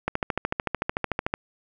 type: click train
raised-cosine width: 0.5 ms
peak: -9 dBFS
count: 18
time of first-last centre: 0.08-1.339 s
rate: 13.5 Hz
effects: none